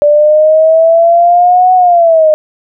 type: exponential two-way sweep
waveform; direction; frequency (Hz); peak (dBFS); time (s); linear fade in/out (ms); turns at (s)
sine; up then down; 584 to 742 to 610; -3; 0.02-2.34; 0; 1.74
effects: none